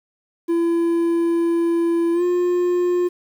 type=tone with pitch glide; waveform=triangle; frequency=337.4 to 355 Hz; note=E4 to F4; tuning=+40 to +28 cents; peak=-14 dBFS; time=0.48-3.09 s; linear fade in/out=20 ms; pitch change=+88 cents; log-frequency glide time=2.13-2.23 s; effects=8-bit